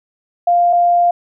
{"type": "tone pair in turn", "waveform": "sine", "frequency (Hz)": [698.5, 698.5], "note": ["F5", "F5"], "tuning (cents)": [0, 0], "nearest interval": "unison", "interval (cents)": 0, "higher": "neither", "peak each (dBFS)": -9, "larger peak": "neither", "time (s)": [[0.47, 0.73], [0.73, 1.11]], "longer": "second", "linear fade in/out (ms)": 5, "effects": []}